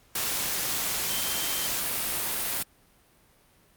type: tone in noise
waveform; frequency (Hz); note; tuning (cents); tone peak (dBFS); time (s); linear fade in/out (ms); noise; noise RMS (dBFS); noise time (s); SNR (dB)
sine; 3136; G7; 0; -37; 1.1-1.67; 5; white; -29; 0.15-2.63; -11
effects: pink hiss -61 dBFS RMS until 3.76 s + Opus 48 kbps